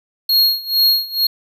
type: tone with tremolo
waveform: square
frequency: 4283 Hz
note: C8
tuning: 40 cents sharp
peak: -10 dBFS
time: 0.29-1.27 s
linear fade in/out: 5 ms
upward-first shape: sine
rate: 2.2 Hz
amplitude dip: 90%
effects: none